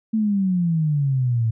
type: exponential sweep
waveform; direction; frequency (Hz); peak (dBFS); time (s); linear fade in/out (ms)
sine; down; 224.1 to 110.3; -17; 0.13-1.51; 10
effects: none